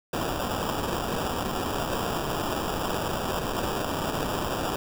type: noise with sample-and-hold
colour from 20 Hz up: white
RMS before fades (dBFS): -29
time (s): 0.13-4.76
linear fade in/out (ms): 2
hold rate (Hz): 2100
effects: none